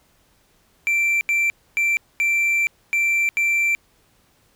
triangle tone bursts at uneven times, 2348 Hz, D7, 1 cent flat, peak -15 dBFS, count 6, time 0.87-1.21 / 1.29-1.5 / 1.77-1.97 / 2.2-2.67 / 2.93-3.29 / 3.37-3.75 s, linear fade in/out 0 ms, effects pink hiss -60 dBFS RMS until 4.55 s

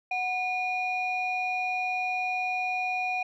sine tone pair together, 738 / 2440 Hz, F#5 / D#7, -5 / -34 cents, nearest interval octave + major sixth, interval 2071 cents, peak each -28 dBFS, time 0.11-3.23 s, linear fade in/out 5 ms, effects tanh soft clip ceiling -22 dBFS

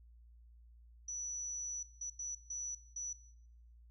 sine tone bursts at uneven times, 5920 Hz, F#8, in tune, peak -39 dBFS, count 5, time 1.08-1.83 / 2.01-2.1 / 2.19-2.35 / 2.5-2.75 / 2.96-3.13 s, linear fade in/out 5 ms, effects noise-tail reverb RT60 0.8 s tail -19 dB re dry + added 58 Hz sine -57 dBFS peak until 3.9 s

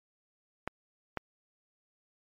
clicks, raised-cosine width 0.5 ms, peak -17 dBFS, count 2, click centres 0.676 / 1.173 s, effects MP3 96 kbps

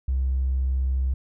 triangle tone with tanh clipping, 65.3 Hz, C2, 3 cents flat, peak -20 dBFS, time 0.08-1.14 s, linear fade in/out 5 ms, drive 2 dB, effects none

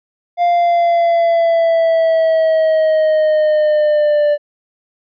triangle linear sweep, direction down, 700 to 587.3 Hz, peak -8 dBFS, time 0.37-4.38 s, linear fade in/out 50 ms, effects resampled to 11025 Hz

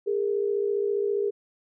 sine tone pair together, 405.1 / 460 Hz, G#4 / A#4, -43 / -23 cents, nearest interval major second, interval 220 cents, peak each -24 / -29 dBFS, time 0.06-1.31 s, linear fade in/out 20 ms, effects none

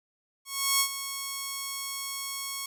5% pulse tone with ADSR envelope, 1100 Hz, C#6, 14 cents flat, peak -9 dBFS, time 0.45-2.66 s, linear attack 350 ms, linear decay 80 ms, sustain -12 dB, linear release 4 ms, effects none

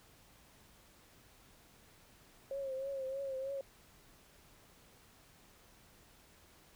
sine tone with vibrato, 539 Hz, C#5, 49 cents flat, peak -37 dBFS, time 2.51-3.61 s, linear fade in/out 2 ms, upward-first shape triangle, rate 3.2 Hz, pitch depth 61 cents each way, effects pink hiss -63 dBFS RMS until 6.75 s

